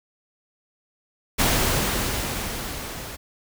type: noise with level ramp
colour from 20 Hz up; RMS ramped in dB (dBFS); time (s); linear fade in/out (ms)
pink; -19 to -36; 1.38-3.17; 20
effects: none